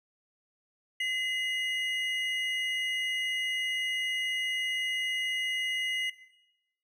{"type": "tone pair together", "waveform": "triangle", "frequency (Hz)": [2041, 2886], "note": ["C7", "F#7"], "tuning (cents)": [-44, -44], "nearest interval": "tritone", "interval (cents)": 600, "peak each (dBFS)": [-28, -31], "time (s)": [1, 6.1], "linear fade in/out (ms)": 5, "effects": ["noise-tail reverb RT60 0.9 s tail -17 dB re dry"]}